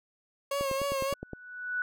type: tone with vibrato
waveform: 30% pulse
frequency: 550 Hz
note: C#5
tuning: 14 cents flat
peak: -26 dBFS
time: 0.51-1.14 s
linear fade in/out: 5 ms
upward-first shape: sine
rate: 3.5 Hz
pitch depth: 44 cents each way
type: click train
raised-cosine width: 2 ms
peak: -23 dBFS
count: 8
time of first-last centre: 0.61-1.333 s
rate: 9.68 Hz
type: tone with exponential growth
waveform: sine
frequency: 1480 Hz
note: F#6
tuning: in tune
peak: -26 dBFS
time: 1.03-1.82 s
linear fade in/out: 1 ms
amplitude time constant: 170 ms
effects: none